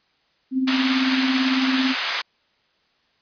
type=tone with tremolo; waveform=sine; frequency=261.6 Hz; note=C4; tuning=in tune; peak=-16 dBFS; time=0.51-1.95 s; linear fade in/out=50 ms; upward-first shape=triangle; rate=18 Hz; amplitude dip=55%
type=band-pass noise; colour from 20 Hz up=white; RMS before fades=-25 dBFS; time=0.67-2.22 s; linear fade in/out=10 ms; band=1000 to 3700 Hz; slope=12 dB/octave
effects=white hiss -64 dBFS RMS until 3.21 s + resampled to 11025 Hz